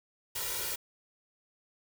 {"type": "noise with comb filter", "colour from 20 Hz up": "white", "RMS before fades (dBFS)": -35, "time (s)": [0.35, 0.76], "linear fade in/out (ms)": 10, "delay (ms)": 2.1, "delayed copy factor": 0.8, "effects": []}